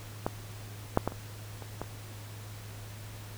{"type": "clicks", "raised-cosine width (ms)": 1, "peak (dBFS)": [-14, -8, -14, -26, -28, -20], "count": 6, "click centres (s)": [0.265, 0.974, 1.076, 1.121, 1.623, 1.816], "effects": ["added 105 Hz sine -43 dBFS peak until 3.37 s", "pink hiss -49 dBFS RMS until 3.37 s"]}